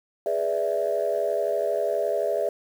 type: chord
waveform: sine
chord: E dominant seventh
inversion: first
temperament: equal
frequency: 415.3 / 493.9 / 587.3 / 659.3 Hz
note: G#4 / B4 / D5 / E5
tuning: 0 / 0 / 0 / 0 cents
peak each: -28 / -30 / -26 / -26 dBFS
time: 0.26-2.49 s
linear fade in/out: 2 ms
effects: tanh soft clip ceiling -14 dBFS + 8-bit